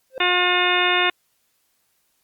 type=tone with exponential growth; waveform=triangle; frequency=523.3 Hz; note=C5; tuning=in tune; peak=-22 dBFS; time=0.1-0.18 s; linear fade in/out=1 ms; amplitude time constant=17 ms
type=harmonic tone; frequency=358.3 Hz; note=F4; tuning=44 cents sharp; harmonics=1 / 2 / 3 / 4 / 5 / 6 / 7 / 8 / 10; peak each=-25 / -25 / -25 / -25 / -25 / -25 / -25 / -25 / -25 dBFS; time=0.2-1.1 s; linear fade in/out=5 ms
effects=white hiss -67 dBFS RMS until 2.23 s + Opus 48 kbps